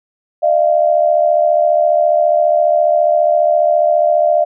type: tone pair together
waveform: sine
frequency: 610 / 684.7 Hz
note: D#5 / F5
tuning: -34 / -34 cents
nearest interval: major second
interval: 200 cents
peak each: -12 dBFS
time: 0.42-4.45 s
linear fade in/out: 20 ms
effects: none